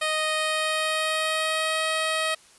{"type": "tone with pitch glide", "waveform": "10% pulse", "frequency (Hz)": [622.3, 634.3], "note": ["D#5", "D#5"], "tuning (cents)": [0, 33], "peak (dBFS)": -15, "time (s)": [0.01, 2.35], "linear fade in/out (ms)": 10, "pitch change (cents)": 33, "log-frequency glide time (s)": [0.35, 1.83], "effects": ["white hiss -54 dBFS RMS until 2.58 s", "resampled to 24000 Hz"]}